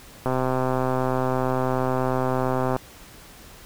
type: click train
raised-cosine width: 1 ms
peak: -10 dBFS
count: 324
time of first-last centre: 0.26-2.764 s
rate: 129 Hz
effects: pink hiss -46 dBFS RMS until 3.65 s